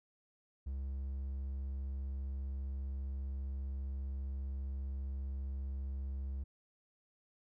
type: tone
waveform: triangle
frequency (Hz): 67.5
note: C#2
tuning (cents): -45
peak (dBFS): -35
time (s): 0.66-6.44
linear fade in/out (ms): 10
effects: none